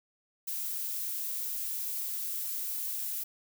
violet noise, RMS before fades -35 dBFS, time 0.47-3.24 s, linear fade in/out 10 ms, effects none

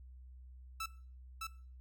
sawtooth tone with echo, 1318 Hz, E6, 1 cent flat, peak -34 dBFS, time 0.8-0.86 s, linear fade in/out 5 ms, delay 610 ms, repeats 1, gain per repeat -2 dB, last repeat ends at 1.47 s, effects noise-tail reverb RT60 0.4 s tail -18 dB re dry + added 63 Hz sine -51 dBFS peak until 1.8 s

